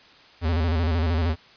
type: tone with vibrato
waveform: square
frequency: 82.3 Hz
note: E2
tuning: 2 cents flat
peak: -21 dBFS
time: 0.41-1.36 s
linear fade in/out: 50 ms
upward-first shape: square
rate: 13 Hz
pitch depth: 83 cents each way
effects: white hiss -51 dBFS RMS until 1.56 s + resampled to 11025 Hz